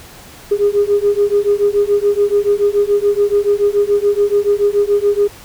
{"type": "beating tone pair", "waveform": "sine", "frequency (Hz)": [405.1, 412.1], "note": ["G#4", "G#4"], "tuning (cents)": [-43, -13], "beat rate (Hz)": 7, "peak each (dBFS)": -13, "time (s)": [0.51, 5.28], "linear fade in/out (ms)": 10, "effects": ["tanh soft clip ceiling -4 dBFS", "pink hiss -38 dBFS RMS until 5.44 s"]}